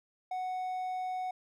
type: tone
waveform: triangle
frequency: 740 Hz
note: F#5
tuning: in tune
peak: -31 dBFS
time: 0.31-1.31 s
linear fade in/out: 5 ms
effects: none